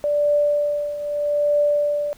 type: tone with tremolo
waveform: sine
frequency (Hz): 586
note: D5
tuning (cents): -4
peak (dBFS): -14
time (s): 0.04-2.13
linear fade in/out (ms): 0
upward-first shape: triangle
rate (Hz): 0.8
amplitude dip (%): 75
effects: pink hiss -51 dBFS RMS until 2.17 s